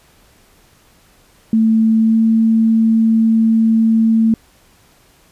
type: tone with pitch glide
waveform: sine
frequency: 222.3 to 224.1 Hz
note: A3 to A3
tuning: +18 to +32 cents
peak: -9 dBFS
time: 1.53-4.34 s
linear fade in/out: 2 ms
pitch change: +14 cents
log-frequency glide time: 2-2.19 s
effects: pink hiss -51 dBFS RMS until 5.31 s + resampled to 32000 Hz